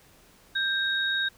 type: tone pair together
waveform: sine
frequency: 1582 / 3763 Hz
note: G6 / A#7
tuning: +15 / +16 cents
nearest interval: octave + minor third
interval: 1501 cents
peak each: -26 / -28 dBFS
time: 0.55-1.29 s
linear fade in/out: 10 ms
effects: pink hiss -57 dBFS RMS until 1.37 s